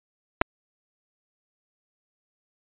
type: clicks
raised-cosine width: 0.5 ms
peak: -5 dBFS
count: 2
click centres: 0.414 / 0.417 s
effects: resampled to 8000 Hz